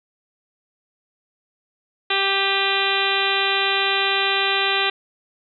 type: harmonic tone with a mistuned harmonic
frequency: 392 Hz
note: G4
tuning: in tune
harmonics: 1 / 2 / 3 / 4 / 5 / 6 / 7 / 8 / 9 / 10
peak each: -27 / -27 / -27 / -27 / -27 / -27 / -27 / -27 / -27 / -27 dBFS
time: 2.1-4.9 s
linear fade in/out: 5 ms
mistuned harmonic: 6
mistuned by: +47 cents
effects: none